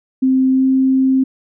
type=tone with pitch glide; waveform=sine; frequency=261.6 to 263.7 Hz; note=C4 to C4; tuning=0 to +14 cents; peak=-10 dBFS; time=0.22-1.24 s; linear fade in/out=10 ms; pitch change=+14 cents; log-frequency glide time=0.51-0.65 s; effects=none